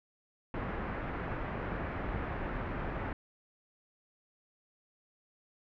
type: low-pass noise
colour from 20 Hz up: pink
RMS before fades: -37 dBFS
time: 0.54-3.13 s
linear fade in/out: 2 ms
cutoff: 2000 Hz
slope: 24 dB/octave
effects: none